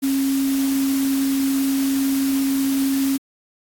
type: tone in noise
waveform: sine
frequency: 271.7 Hz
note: C#4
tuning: 35 cents flat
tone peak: -17 dBFS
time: 0.02-3.18 s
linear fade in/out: 20 ms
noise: white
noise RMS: -31 dBFS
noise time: 0.02-3.18 s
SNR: +11 dB
effects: AAC 64 kbps